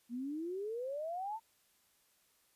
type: exponential sweep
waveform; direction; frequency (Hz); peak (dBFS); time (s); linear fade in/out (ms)
sine; up; 231.1 to 919; -37; 0.09-1.4; 50
effects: white hiss -72 dBFS RMS until 2.55 s + resampled to 32000 Hz

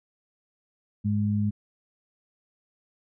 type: tone pair together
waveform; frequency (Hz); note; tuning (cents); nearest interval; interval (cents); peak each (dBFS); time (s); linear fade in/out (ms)
sine; 103.83 / 207.7; G#2 / G#3; 0 / 0; octave; 1200; -25; 1.04-1.51; 20
effects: none

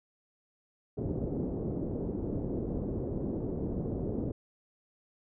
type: low-pass noise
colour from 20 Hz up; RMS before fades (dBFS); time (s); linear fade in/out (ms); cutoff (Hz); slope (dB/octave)
white; -34; 0.97-4.32; 10; 420; 24
effects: none

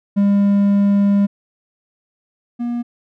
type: tone pair in turn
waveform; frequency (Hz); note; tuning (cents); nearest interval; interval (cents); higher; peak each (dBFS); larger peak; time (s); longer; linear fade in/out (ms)
triangle; 201 / 239; G3 / A#3; +44 / +43; minor third; 299; second; -9 / -17; first; 0.16-1.27 / 2.59-2.83; first; 20
effects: none

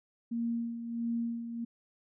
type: tone with tremolo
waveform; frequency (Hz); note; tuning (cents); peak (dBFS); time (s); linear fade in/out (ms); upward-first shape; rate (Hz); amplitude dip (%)
sine; 233.1; A#3; 0; -29; 0.31-1.65; 10; sine; 1.5; 60
effects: none

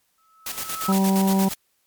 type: tone with exponential growth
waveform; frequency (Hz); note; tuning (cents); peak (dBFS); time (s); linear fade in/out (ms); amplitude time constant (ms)
sine; 1300; E6; -24; -23; 0.18-0.92; 1; 160
type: noise with tremolo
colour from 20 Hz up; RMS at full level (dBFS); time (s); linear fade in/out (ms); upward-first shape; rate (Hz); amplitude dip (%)
white; -29; 0.46-1.54; 5; square; 8.6; 60
type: harmonic tone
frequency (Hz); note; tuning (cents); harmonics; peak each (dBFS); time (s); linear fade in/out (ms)
193.1; G3; -26; 1 / 2 / 3 / 4 / 5; -17 / -28 / -32 / -29 / -30; 0.88-1.49; 10
effects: white hiss -68 dBFS RMS until 1.86 s + MP3 96 kbps

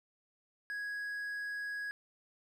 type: tone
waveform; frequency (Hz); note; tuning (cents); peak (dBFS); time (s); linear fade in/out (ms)
triangle; 1661.2; G#6; 0; -35; 0.7-1.91; 0
effects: none

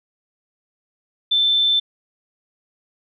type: tone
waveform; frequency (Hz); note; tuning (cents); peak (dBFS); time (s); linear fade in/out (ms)
sine; 3540; A7; +10; -14; 1.31-1.8; 10
effects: none

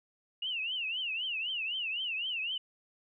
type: tone with vibrato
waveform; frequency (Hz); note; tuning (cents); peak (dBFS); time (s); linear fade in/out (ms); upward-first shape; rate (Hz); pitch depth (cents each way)
sine; 2816; F7; +14; -32; 0.42-2.58; 5; triangle; 3.9; 210
effects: none

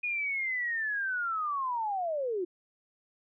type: linear sweep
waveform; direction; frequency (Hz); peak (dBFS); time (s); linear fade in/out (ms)
sine; down; 2469 to 340; -29; 0.03-2.45; 10
effects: none

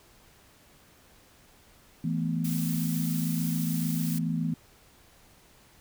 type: chord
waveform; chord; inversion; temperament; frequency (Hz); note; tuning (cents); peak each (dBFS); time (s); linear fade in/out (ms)
sine; E suspended fourth; none; equal; 164.81 / 220 / 246.9; E3 / A3 / B3; 0 / 0 / 0; -28 / -33 / -32; 2.04-4.54; 5
type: noise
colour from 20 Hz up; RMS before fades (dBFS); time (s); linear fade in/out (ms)
blue; -38; 2.44-4.19; 10
effects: pink hiss -58 dBFS RMS until 5.8 s

